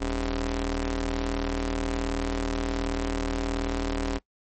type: ring-modulated tone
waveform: sawtooth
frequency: 118.9 Hz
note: A#2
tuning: 35 cents sharp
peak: -19 dBFS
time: 0-4.19 s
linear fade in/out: 20 ms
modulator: 159 Hz
effects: noise-tail reverb RT60 0.1 s tail -19 dB re dry + MP3 32 kbps

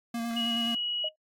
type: tone with vibrato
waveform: square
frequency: 232.6 Hz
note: A#3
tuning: 4 cents flat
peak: -31 dBFS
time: 0.14-0.75 s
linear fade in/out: 5 ms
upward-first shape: square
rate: 9.5 Hz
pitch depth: 16 cents each way
type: tone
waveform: sine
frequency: 2913 Hz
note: F#7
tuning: 28 cents flat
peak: -29 dBFS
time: 0.36-1.09 s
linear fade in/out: 10 ms
type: tone with exponential decay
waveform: sine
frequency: 622.3 Hz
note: D#5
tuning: in tune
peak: -30 dBFS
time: 1.04-1.16 s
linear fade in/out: 5 ms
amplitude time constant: 24 ms
effects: noise-tail reverb RT60 0.1 s tail -23 dB re dry + AAC 64 kbps

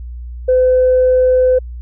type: tone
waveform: sine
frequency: 509 Hz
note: C5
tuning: 48 cents flat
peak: -7 dBFS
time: 0.48-1.59 s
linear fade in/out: 10 ms
effects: tanh soft clip ceiling -4 dBFS + added 60 Hz sine -25 dBFS peak until 1.81 s

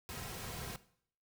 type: noise with comb filter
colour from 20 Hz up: pink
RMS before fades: -44 dBFS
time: 0.09-0.76 s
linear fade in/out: 0 ms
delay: 3.4 ms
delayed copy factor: -0.5
effects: noise-tail reverb RT60 0.6 s tail -17 dB re dry

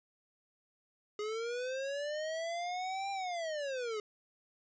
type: linear two-way sweep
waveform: square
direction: up then down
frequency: 414.4 to 796 to 414.4 Hz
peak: -36 dBFS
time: 1.19-4 s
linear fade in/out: 2 ms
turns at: 3.11 s
effects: resampled to 16000 Hz

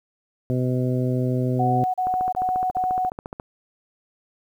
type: harmonic tone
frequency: 126.7 Hz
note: B2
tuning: 45 cents sharp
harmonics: 1 / 2 / 3 / 4 / 5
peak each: -22 / -25 / -29 / -31 / -34 dBFS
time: 0.5-1.84 s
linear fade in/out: 0 ms
type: tone bursts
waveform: sine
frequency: 740 Hz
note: F#5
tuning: in tune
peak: -20 dBFS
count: 4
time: 1.59-3.098 s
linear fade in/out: 10 ms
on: 350 ms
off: 36 ms
type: click train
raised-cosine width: 1 ms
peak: -18 dBFS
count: 20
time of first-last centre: 2.07-3.399 s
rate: 14.3 Hz
effects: 9-bit

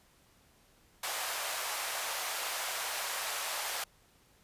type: high-pass noise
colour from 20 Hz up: pink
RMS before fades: -36 dBFS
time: 1.03-3.84 s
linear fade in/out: 5 ms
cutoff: 640 Hz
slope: 24 dB/octave
effects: pink hiss -65 dBFS RMS until 4.43 s + resampled to 32000 Hz

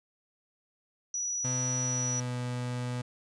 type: tone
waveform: sine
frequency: 5870 Hz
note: F#8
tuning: 15 cents flat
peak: -30 dBFS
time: 1.14-2.2 s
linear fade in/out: 2 ms
type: tone with pitch glide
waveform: 35% pulse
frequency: 126.8 to 123.48 Hz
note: B2 to B2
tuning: +46 to 0 cents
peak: -30 dBFS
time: 1.44-3.02 s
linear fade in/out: 10 ms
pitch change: -46 cents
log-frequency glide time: 1.81-2.37 s
effects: resampled to 22050 Hz

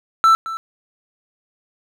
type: tone with echo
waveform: triangle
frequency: 1329 Hz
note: E6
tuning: 14 cents sharp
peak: -7 dBFS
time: 0.24-0.35 s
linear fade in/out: 0 ms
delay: 220 ms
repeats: 1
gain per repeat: -15 dB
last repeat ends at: 0.57 s
effects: none

